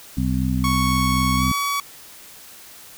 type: harmonic tone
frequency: 64 Hz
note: C2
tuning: 38 cents flat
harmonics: 1 / 2 / 3 / 4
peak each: -24 / -24 / -24 / -24 dBFS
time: 0.17-1.52 s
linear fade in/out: 5 ms
type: tone with pitch glide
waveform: sawtooth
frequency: 1108.7 to 1132.7 Hz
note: C#6 to C#6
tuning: 0 to +37 cents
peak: -17 dBFS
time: 0.64-1.8 s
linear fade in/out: 2 ms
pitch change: +37 cents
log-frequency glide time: 1.36-1.44 s
effects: white hiss -43 dBFS RMS until 2.97 s